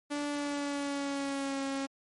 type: tone with pitch glide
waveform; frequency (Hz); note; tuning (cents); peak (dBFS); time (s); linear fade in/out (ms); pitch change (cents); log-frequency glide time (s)
sawtooth; 290.8 to 272.9; D4 to C#4; -17 to -27; -28; 0.1-1.87; 20; -110; 0.28-1.62
effects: MP3 48 kbps